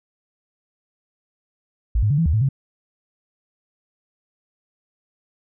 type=tone with pitch steps; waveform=sine; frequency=56 / 104.7 / 143.9 / 164.8 / 75.8 / 109.3 / 135.6 Hz; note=A1 / G#2 / D3 / E3 / D#2 / A2 / C#3; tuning=+31 / +15 / -35 / 0 / -45 / -11 / -38 cents; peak=-15 dBFS; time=1.95-2.489 s; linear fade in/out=5 ms; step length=77 ms; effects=none